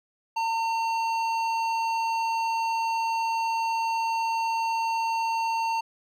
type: tone with hard clipping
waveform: sine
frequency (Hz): 908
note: A#5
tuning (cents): -46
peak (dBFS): -26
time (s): 0.36-5.81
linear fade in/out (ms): 10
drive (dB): 11
effects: none